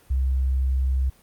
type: tone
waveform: sine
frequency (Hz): 65.6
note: C2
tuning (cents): +5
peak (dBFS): -19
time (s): 0.1-1.1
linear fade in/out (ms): 10
effects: pink hiss -56 dBFS RMS until 1.22 s + Opus 32 kbps